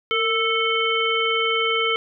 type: harmonic tone with a mistuned harmonic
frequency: 440 Hz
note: A4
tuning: in tune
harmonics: 1 / 3 / 5 / 7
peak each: -24 / -24 / -24 / -24 dBFS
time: 0.11-1.96 s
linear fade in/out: 0 ms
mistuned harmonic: 1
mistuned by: +61 cents
effects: none